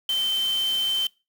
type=tone in noise; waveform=sine; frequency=3094 Hz; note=G7; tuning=23 cents flat; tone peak=-21 dBFS; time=0.09-1.07 s; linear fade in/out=2 ms; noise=white; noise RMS=-37 dBFS; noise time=0.09-1.07 s; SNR=+13 dB; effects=noise-tail reverb RT60 0.3 s tail -24 dB re dry